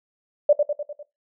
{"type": "tone with echo", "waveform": "sine", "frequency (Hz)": 586, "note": "D5", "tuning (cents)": -4, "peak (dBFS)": -10, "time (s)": [0.49, 0.53], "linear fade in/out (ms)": 5, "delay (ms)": 100, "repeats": 5, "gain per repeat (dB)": -5, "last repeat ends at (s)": 1.03, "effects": ["noise-tail reverb RT60 0.2 s tail -18 dB re dry"]}